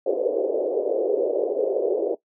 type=band-pass noise; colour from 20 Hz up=white; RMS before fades=-23 dBFS; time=0.06-2.15 s; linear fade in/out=5 ms; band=370 to 550 Hz; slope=48 dB/octave; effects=noise-tail reverb RT60 0.1 s tail -18 dB re dry